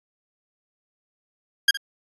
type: tone with echo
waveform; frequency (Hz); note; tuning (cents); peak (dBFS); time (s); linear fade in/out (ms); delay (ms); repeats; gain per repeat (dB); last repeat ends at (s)
20% pulse; 1617; G#6; -47; -8; 1.68-1.71; 5; 63; 1; -15; 1.773
effects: resampled to 24000 Hz